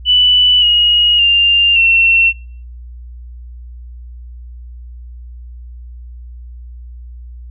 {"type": "tone with pitch steps", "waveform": "sine", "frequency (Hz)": [2976, 2885, 2796, 2710], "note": ["F#7", "F#7", "F7", "E7"], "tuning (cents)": [9, -44, 1, 47], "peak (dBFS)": -7, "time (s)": [0.05, 2.33], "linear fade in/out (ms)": 50, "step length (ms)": 570, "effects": ["noise-tail reverb RT60 0.5 s tail -22 dB re dry", "added 60 Hz sine -29 dBFS peak until 7.5 s"]}